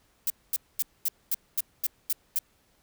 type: noise bursts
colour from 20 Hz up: violet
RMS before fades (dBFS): -26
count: 9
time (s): 0.27-2.389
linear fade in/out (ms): 2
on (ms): 31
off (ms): 230
effects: pink hiss -66 dBFS RMS until 2.82 s